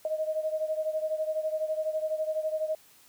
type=beating tone pair; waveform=sine; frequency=622.3 / 634.3 Hz; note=D#5 / D#5; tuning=0 / +33 cents; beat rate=12 Hz; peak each=-29 / -33 dBFS; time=0.05-2.75 s; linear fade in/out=2 ms; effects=white hiss -58 dBFS RMS until 3.08 s